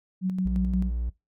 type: tone with tremolo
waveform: sine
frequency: 186 Hz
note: F#3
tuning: 9 cents sharp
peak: -22 dBFS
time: 0.21-0.91 s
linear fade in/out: 50 ms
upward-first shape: square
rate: 5.7 Hz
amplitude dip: 40%
type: tone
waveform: triangle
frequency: 59.1 Hz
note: A#1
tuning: 24 cents sharp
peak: -24 dBFS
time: 0.45-1.1 s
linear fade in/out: 10 ms
effects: noise-tail reverb RT60 0.2 s tail -21 dB re dry